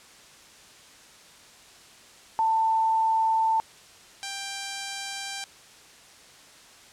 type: tone pair in turn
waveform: sine / 5% pulse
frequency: 891 / 789 Hz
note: A5 / G5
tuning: +22 / +11 cents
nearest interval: major second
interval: 211 cents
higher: first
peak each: -20 / -20 dBFS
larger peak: neither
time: 2.39-3.6 / 4.23-5.44 s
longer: neither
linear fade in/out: 0 ms
effects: white hiss -51 dBFS RMS until 6.92 s + low-pass 8000 Hz 12 dB/octave